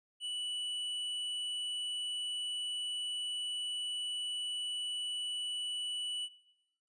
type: tone with hard clipping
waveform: triangle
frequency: 2960 Hz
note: F#7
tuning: in tune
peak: -37 dBFS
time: 0.2-6.29 s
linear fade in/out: 50 ms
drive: 10 dB
effects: noise-tail reverb RT60 0.9 s tail -17 dB re dry + resampled to 22050 Hz